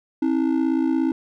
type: ring-modulated tone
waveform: triangle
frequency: 293.7 Hz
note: D4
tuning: in tune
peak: -13 dBFS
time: 0.22-1.12 s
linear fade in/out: 2 ms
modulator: 28.5 Hz
effects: none